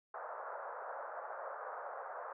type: band-pass noise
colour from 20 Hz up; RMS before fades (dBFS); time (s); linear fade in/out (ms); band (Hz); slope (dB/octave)
pink; -45; 0.14-2.33; 5; 510 to 1500; 48
effects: none